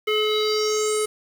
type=tone with low-pass filter sweep; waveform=square; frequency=427.8 Hz; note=A4; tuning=49 cents flat; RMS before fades=-22 dBFS; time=0.07-1.06 s; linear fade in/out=10 ms; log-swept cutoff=2600 to 9800 Hz; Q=5.9; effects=7-bit